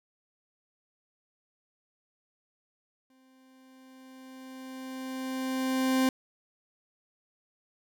40% pulse tone with exponential growth, 261.1 Hz, C4, 3 cents flat, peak -21 dBFS, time 3.1-6.09 s, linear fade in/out 2 ms, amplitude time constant 650 ms, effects none

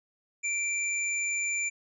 sine tone pair together, 2351 / 7045 Hz, D7 / A8, +1 / +1 cents, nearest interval octave + perfect fifth, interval 1900 cents, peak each -29 / -32 dBFS, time 0.43-1.7 s, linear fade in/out 20 ms, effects none

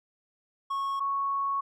triangle / sine tone pair in turn, 1100 / 1107 Hz, C#6 / C#6, -14 / -3 cents, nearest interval unison, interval 11 cents, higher second, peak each -26 dBFS, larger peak neither, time 0.7-1 / 1-1.61 s, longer second, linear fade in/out 10 ms, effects none

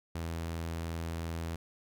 sawtooth tone, 82.8 Hz, E2, 8 cents sharp, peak -31 dBFS, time 0.15-1.56 s, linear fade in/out 5 ms, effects none

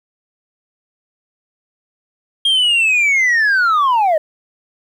sine linear sweep, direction down, 3243 to 594 Hz, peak -8 dBFS, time 2.45-4.18 s, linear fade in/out 5 ms, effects tanh soft clip ceiling -10 dBFS + 8-bit

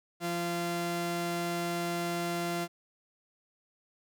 sawtooth tone pair together, 172.3 / 344.6 Hz, F3 / F4, -23 / -23 cents, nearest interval octave, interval 1200 cents, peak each -31 / -27 dBFS, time 0.2-2.68 s, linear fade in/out 50 ms, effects none

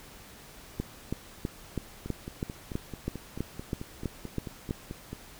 two click trains, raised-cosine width 3 ms, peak -24 / -17 dBFS, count 15 / 13, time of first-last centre 2.06-5.13 / 0.8-4.709 s, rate 4.56 / 3.07 Hz, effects pink hiss -50 dBFS RMS until 5.39 s

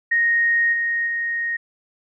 sine tone with level steps, 1864.7 Hz, A#6, in tune, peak -15 / -19 / -21 dBFS, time 0.11-1.57 s, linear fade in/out 10 ms, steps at 0.72 / 1.06 s, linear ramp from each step 20 ms, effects none

